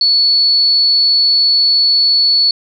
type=tone; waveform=sine; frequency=4423 Hz; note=C#8; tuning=5 cents flat; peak=-8 dBFS; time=0.01-2.51 s; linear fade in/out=2 ms; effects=none